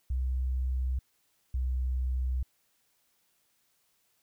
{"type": "tone pair in turn", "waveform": "sine", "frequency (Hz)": [64, 63.56], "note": ["C2", "C2"], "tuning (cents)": [-38, -50], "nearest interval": "unison", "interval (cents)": 12, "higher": "first", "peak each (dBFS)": -27, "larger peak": "neither", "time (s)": [[0.1, 0.99], [1.54, 2.43]], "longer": "neither", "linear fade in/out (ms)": 5, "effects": ["white hiss -72 dBFS RMS until 4.22 s"]}